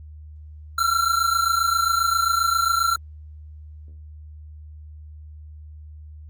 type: tone pair together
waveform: square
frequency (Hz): 1345.5 / 1373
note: E6 / F6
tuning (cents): +35 / -30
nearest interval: unison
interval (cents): 35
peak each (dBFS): -22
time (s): 0.78-2.96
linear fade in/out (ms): 5
effects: added 76 Hz sine -38 dBFS peak until 6.29 s + Opus 48 kbps